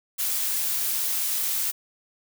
blue noise, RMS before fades -26 dBFS, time 0.18-1.72 s, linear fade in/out 20 ms, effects none

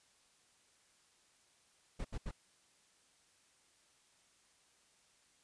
brown noise bursts, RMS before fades -40 dBFS, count 3, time 1.99-2.314 s, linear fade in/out 10 ms, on 58 ms, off 75 ms, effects white hiss -70 dBFS RMS until 5.43 s + resampled to 22050 Hz

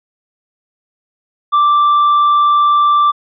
triangle tone, 1174 Hz, D6, 1 cent flat, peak -6 dBFS, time 1.52-3.12 s, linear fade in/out 20 ms, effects resampled to 11025 Hz

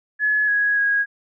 sine tone with pitch steps, 1702 / 1664 / 1647 Hz, G#6 / G#6 / G#6, +42 / +3 / -15 cents, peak -16 dBFS, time 0.19-1.06 s, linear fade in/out 50 ms, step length 290 ms, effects none

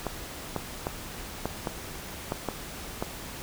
clicks, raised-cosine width 1 ms, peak -14 dBFS, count 8, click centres 0.067 / 0.563 / 0.869 / 1.456 / 1.672 / 2.321 / 2.487 / 3.025 s, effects pink hiss -40 dBFS RMS until 3.42 s

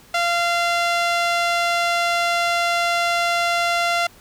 sawtooth tone with band-pass filter, 690 Hz, F5, 21 cents flat, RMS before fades -20 dBFS, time 0.14-4.07 s, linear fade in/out 5 ms, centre 2200 Hz, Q 0.53, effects pink hiss -49 dBFS RMS until 4.2 s

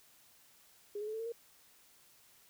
sine tone with pitch steps, 411.7 / 422.1 / 432.7 / 443.5 / 454.7 / 466.1 Hz, G#4 / G#4 / A4 / A4 / A#4 / A#4, -15 / +28 / -29 / +14 / -43 / 0 cents, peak -37 dBFS, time 0.95-1.322 s, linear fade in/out 5 ms, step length 62 ms, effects white hiss -64 dBFS RMS until 2.49 s

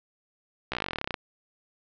slowing click train, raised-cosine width 0.3 ms, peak -13 dBFS, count 19, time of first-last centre 0.72-1.142 s, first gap 15 ms, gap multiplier 1.05, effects low-pass 5000 Hz 12 dB/octave

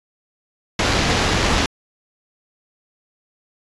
pink noise with sample-and-hold, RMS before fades -18 dBFS, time 0.79-1.66 s, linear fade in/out 2 ms, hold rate 8820 Hz, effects resampled to 22050 Hz

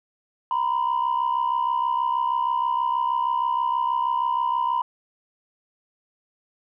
sine tone pair together, 945.7 / 1012 Hz, A#5 / B5, +25 / +42 cents, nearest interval minor second, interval 117 cents, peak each -22 / -22 dBFS, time 0.51-4.82 s, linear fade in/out 2 ms, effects tanh soft clip ceiling -16 dBFS

